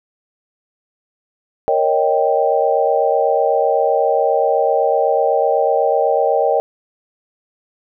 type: chord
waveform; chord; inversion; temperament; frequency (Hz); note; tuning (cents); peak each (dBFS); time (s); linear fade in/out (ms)
sine; Eb dominant seventh; second; equal; 466.2 / 554.4 / 622.3 / 784; Bb4 / Db5 / Eb5 / G5; 0 / 0 / 0 / 0; -18; 1.68-6.6; 0
effects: none